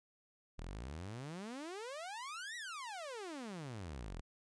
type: exponential two-way sweep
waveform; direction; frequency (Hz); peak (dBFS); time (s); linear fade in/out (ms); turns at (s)
sawtooth; up then down; 37 to 1975.5 to 37; -40; 0.58-4.21; 10; 2.56
effects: resampled to 22050 Hz